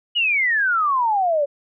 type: exponential sweep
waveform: sine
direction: down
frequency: 2960 to 554 Hz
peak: -16 dBFS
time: 0.15-1.46 s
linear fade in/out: 20 ms
effects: none